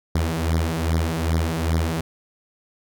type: beating tone pair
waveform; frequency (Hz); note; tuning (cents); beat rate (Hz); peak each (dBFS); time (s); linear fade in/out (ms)
sawtooth; 80 / 82.5; D#2 / E2; +49 / +2; 2.5; -19; 0.15-2.01; 5
effects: none